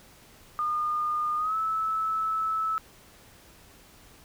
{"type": "tone with pitch glide", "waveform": "sine", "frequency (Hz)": [1218, 1305.4], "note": ["D#6", "E6"], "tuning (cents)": [-37, -17], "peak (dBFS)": -25, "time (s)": [0.59, 2.78], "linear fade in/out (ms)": 0, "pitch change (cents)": 120, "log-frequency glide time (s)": [1.37, 1.56], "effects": ["pink hiss -54 dBFS RMS until 4.24 s"]}